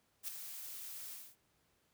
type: noise with ADSR envelope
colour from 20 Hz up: blue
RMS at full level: -39 dBFS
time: 0.23-1.36 s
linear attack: 50 ms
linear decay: 5 ms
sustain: -8 dB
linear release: 250 ms
effects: pink hiss -75 dBFS RMS until 1.93 s + high-pass 60 Hz 12 dB/octave